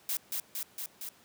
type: noise with echo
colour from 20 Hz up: blue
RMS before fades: -32 dBFS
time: 0.09-0.17 s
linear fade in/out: 2 ms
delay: 230 ms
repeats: 4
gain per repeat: -2 dB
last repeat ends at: 1.09 s
effects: pink hiss -60 dBFS RMS until 1.24 s + high-pass 150 Hz 12 dB/octave